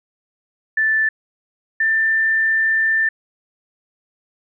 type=tone pair in turn; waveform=sine; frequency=1760 / 1782.5 Hz; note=A6 / A6; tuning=0 / +22 cents; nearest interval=unison; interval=22 cents; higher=second; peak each=-14 dBFS; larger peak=neither; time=0.77-1.09 / 1.8-3.09 s; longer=second; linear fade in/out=5 ms; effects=none